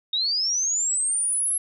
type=linear sweep; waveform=sine; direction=up; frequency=3682 to 11175 Hz; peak=-21 dBFS; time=0.13-1.58 s; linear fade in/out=5 ms; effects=none